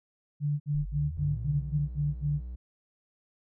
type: tone bursts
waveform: sine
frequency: 146.3 Hz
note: D3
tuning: 6 cents flat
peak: -25 dBFS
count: 8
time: 0.4-2.406 s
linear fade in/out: 50 ms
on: 200 ms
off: 58 ms
type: linear sweep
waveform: sine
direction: up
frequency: 30.95 to 164.7 Hz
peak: -34 dBFS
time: 0.74-1.8 s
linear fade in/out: 10 ms
type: tone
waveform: triangle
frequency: 61 Hz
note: B1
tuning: 21 cents flat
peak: -34 dBFS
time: 1.16-2.56 s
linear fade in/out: 10 ms
effects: none